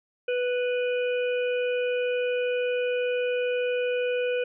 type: harmonic tone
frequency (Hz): 493.9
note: B4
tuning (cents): 0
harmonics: 1 / 3 / 5 / 6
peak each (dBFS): -24 / -36 / -35 / -41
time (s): 0.28-4.44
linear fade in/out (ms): 5
effects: none